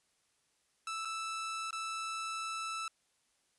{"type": "tone with dropouts", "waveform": "sawtooth", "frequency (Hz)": 1318.5, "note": "E6", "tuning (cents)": 0, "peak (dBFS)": -33, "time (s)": [0.87, 2.88], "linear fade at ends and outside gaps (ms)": 2, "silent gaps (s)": [[1.05, 1.054], [1.708, 1.728]], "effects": ["white hiss -75 dBFS RMS until 3.58 s", "resampled to 24000 Hz"]}